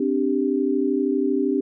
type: chord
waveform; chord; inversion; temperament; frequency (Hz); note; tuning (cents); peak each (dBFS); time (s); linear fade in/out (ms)
sine; C suspended second; none; just; 261.6 / 294.3 / 392.4; C4 / D4 / G4; 0 / +4 / +2; -23; 0-1.61; 5
effects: none